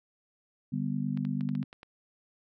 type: chord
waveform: sine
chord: G major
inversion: second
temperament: just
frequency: 147 / 196 / 245 Hz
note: D3 / G3 / B3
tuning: +2 / 0 / -14 cents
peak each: -33 dBFS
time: 0.72-1.64 s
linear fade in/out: 10 ms
type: clicks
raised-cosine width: 0.3 ms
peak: -31 dBFS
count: 8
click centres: 1.174 / 1.251 / 1.409 / 1.49 / 1.552 / 1.629 / 1.729 / 1.831 s
effects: none